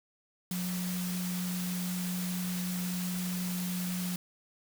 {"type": "tone in noise", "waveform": "sine", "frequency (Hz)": 180.4, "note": "F#3", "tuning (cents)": -44, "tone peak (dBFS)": -32, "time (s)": [0.51, 4.16], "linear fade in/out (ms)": 2, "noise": "white", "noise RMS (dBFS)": -40, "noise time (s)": [0.51, 4.16], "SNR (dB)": 5, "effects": []}